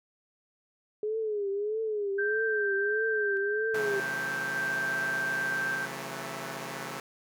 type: tone with vibrato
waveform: sine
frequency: 418.8 Hz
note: G#4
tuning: 15 cents sharp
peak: -28 dBFS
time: 1.03-4 s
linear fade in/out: 2 ms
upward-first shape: triangle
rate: 1.6 Hz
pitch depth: 120 cents each way
type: tone with tremolo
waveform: sine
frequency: 1568 Hz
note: G6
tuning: in tune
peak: -28 dBFS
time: 2.18-5.86 s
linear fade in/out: 10 ms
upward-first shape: square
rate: 0.42 Hz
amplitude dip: 25%
type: chord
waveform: 5% pulse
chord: F# minor seventh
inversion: second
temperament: equal with one note detuned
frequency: 135.11 / 164.81 / 185 / 220 Hz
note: C#3 / E3 / F#3 / A3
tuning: -44 / 0 / 0 / 0 cents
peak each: -29 / -31 / -32 / -30 dBFS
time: 3.74-7 s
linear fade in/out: 2 ms
effects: none